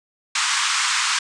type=band-pass noise; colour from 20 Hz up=pink; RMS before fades=-21 dBFS; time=0.35-1.19 s; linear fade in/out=5 ms; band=1000 to 8600 Hz; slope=48 dB/octave; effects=resampled to 24000 Hz